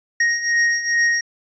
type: beating tone pair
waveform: square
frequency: 1870 / 1872.4 Hz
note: A#6 / A#6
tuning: +5 / +7 cents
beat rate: 2.4 Hz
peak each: -23 / -18 dBFS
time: 0.2-1.21 s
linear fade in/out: 5 ms
effects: resampled to 16000 Hz